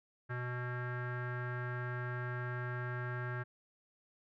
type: tone with low-pass filter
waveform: square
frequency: 123.5 Hz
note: B2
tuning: in tune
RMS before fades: -39 dBFS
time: 0.29-3.44 s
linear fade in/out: 20 ms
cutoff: 1600 Hz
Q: 6.2
effects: none